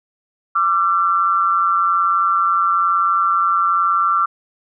sine tone pair together, 1174.7 / 1355.8 Hz, D6 / E6, 0 / +48 cents, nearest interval major second, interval 248 cents, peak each -16 dBFS, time 0.55-4.26 s, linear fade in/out 10 ms, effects none

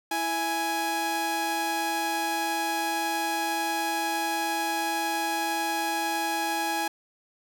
sawtooth tone pair together, 330.2 / 831 Hz, E4 / G#5, +3 / +1 cents, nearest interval octave + major third, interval 1598 cents, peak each -29 / -23 dBFS, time 0.11-6.88 s, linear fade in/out 5 ms, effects none

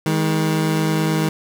25% pulse tone pair together, 158.58 / 207.7 Hz, D#3 / G#3, +33 / 0 cents, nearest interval perfect fourth, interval 467 cents, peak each -14 / -20 dBFS, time 0.06-1.29 s, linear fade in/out 2 ms, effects none

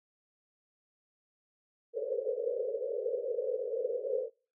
white band-pass noise, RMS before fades -34 dBFS, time 1.93-4.3 s, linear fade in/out 50 ms, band 430 to 540 Hz, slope 96 dB/octave, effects noise-tail reverb RT60 0.4 s tail -26 dB re dry

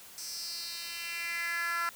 10% pulse tone with high-pass filter sweep, 340 Hz, F4, 46 cents flat, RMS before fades -36 dBFS, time 0.18-1.89 s, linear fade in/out 0 ms, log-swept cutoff 6300 to 1300 Hz, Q 3.3, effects white hiss -51 dBFS RMS until 1.95 s

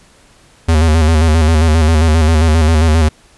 square tone with vibrato, 79.5 Hz, D#2, 38 cents sharp, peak -8 dBFS, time 0.68-3.09 s, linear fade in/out 10 ms, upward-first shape square, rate 7.5 Hz, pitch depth 58 cents each way, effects pink hiss -47 dBFS RMS until 3.37 s + resampled to 24000 Hz

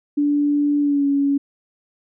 sine tone with pitch glide, 290.6 to 280.7 Hz, D4 to C#4, -18 to +22 cents, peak -15 dBFS, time 0.17-1.38 s, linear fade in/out 10 ms, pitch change -60 cents, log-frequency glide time 0.8-1.06 s, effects none

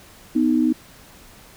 sine tone pair together, 249.1 / 311.2 Hz, B3 / D#4, +15 / 0 cents, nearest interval major third, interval 385 cents, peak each -18 dBFS, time 0.35-0.73 s, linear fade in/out 10 ms, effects pink hiss -47 dBFS RMS until 1.56 s

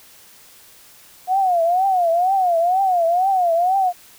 sine tone with vibrato, 720 Hz, F#5, 47 cents flat, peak -14 dBFS, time 1.27-3.93 s, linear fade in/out 50 ms, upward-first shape triangle, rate 2.1 Hz, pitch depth 170 cents each way, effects white hiss -47 dBFS RMS until 4.18 s

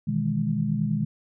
sine chord, E major seventh, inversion second, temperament equal, 123.47 / 155.56 / 164.81 / 207.7 Hz, B2 / D#3 / E3 / G#3, 0 / 0 / 0 / 0 cents, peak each -30 / -27 / -31 / -26 dBFS, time 0.07-1.05 s, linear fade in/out 10 ms, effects none

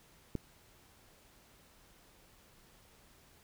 click, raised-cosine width 3 ms, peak -22 dBFS, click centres 0.353 s, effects pink hiss -63 dBFS RMS until 3.43 s

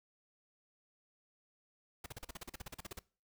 pink noise bursts, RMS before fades -45 dBFS, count 16, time 2.04-2.992 s, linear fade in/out 5 ms, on 22 ms, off 40 ms, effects noise-tail reverb RT60 0.4 s tail -22 dB re dry

